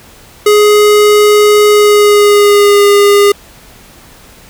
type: tone with pitch glide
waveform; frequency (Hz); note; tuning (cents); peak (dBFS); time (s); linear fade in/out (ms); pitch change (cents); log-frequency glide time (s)
square; 417.9 to 406.5; G#4 to G#4; +11 to -37; -4; 0.46-3.32; 5; -48; 1.69-2.86
effects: pink hiss -38 dBFS RMS until 4.49 s